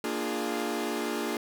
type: chord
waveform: sawtooth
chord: Bb dominant seventh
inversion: none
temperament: equal with one note detuned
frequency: 233.1 / 297.2 / 349.2 / 415.3 Hz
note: Bb3 / D4 / F4 / Ab4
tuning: 0 / +21 / 0 / 0 cents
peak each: -31 dBFS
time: 0.04-1.37 s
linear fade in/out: 2 ms
effects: none